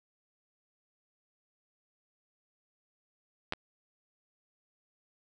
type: clicks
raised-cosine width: 0.3 ms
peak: -14 / -25 dBFS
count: 2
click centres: 3.524 / 3.535 s
effects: none